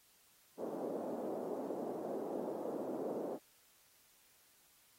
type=band-pass noise; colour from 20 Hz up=white; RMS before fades=-41 dBFS; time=0.57-3.39 s; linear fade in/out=50 ms; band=230 to 610 Hz; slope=24 dB/octave; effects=white hiss -68 dBFS RMS until 4.98 s + AAC 48 kbps